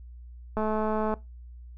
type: click train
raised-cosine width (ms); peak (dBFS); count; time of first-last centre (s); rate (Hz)
1; -16; 124; 0.57-1.139; 216
effects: noise-tail reverb RT60 0.2 s tail -19 dB re dry + added 60 Hz sine -42 dBFS peak until 1.77 s